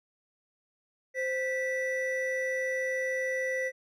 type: tone pair together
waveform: triangle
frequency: 520 / 1963.3 Hz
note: C5 / B6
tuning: -11 / -11 cents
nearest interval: octave + major seventh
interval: 2300 cents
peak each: -29 / -30 dBFS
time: 1.14-3.72 s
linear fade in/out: 50 ms
effects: none